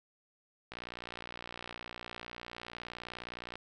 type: click train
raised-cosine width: 0.3 ms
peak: -26 dBFS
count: 170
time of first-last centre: 0.72-3.556 s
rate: 59.6 Hz
effects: none